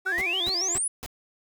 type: tone with vibrato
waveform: 25% pulse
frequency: 362.4 Hz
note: F#4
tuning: 36 cents flat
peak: -31 dBFS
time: 0.05-0.79 s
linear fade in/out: 20 ms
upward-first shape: square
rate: 7.1 Hz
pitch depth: 83 cents each way
type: exponential sweep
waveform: sine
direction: up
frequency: 1448 to 10350 Hz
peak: -24 dBFS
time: 0.06-0.88 s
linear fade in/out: 5 ms
type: noise bursts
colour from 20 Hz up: pink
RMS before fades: -36 dBFS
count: 4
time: 0.18-1.062 s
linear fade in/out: 0 ms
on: 33 ms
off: 250 ms
effects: none